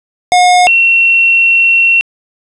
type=tone pair in turn; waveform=square / sine; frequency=721 / 2722 Hz; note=F#5 / F7; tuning=-45 / -45 cents; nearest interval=octave + major seventh; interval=2300 cents; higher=second; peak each=-5 dBFS; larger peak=neither; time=0.32-0.67 / 0.67-2.01 s; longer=second; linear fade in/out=0 ms; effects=resampled to 22050 Hz + 7-bit